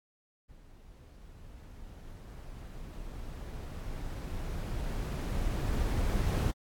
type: noise with level ramp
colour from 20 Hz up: brown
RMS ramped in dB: -54 to -27 dBFS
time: 0.48-6.52 s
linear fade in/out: 20 ms
effects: AAC 64 kbps